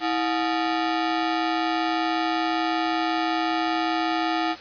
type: ring-modulated tone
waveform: sawtooth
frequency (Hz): 523.3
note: C5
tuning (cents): 0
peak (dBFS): -15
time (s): 0-4.56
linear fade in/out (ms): 50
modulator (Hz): 199
effects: white hiss -40 dBFS RMS until 4.6 s + resampled to 11025 Hz